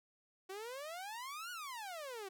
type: exponential two-way sweep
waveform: sawtooth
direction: up then down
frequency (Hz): 370 to 1482 to 370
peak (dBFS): -40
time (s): 0.49-2.29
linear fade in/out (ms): 10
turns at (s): 1.51
effects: none